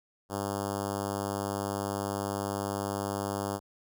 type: tone with notch filter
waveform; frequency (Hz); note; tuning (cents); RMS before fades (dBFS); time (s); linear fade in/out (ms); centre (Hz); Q
5% pulse; 100; G2; +35; -33; 0.29-3.6; 50; 2500; 0.57
effects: none